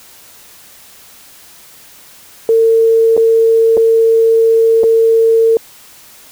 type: tone with dropouts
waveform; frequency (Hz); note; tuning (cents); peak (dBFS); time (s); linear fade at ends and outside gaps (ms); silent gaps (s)
sine; 452.6; A4; +49; -6; 2.49-5.57; 1; 3.167-3.176 / 3.77-3.775 / 4.834-4.839
effects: white hiss -40 dBFS RMS until 6.31 s